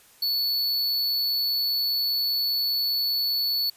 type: tone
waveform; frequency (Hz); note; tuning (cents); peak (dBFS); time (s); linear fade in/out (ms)
square; 4435; C#8; 0; -23; 0.22-3.7; 5
effects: white hiss -55 dBFS RMS until 3.76 s + resampled to 32000 Hz